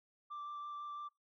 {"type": "tone with vibrato", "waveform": "sine", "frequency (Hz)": 1174.7, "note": "D6", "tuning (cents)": 0, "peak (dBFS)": -40, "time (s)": [0.3, 1.09], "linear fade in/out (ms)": 20, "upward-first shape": "sine", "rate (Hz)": 6, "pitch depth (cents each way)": 10, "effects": ["noise-tail reverb RT60 0.2 s tail -26 dB re dry", "tanh soft clip ceiling -41 dBFS"]}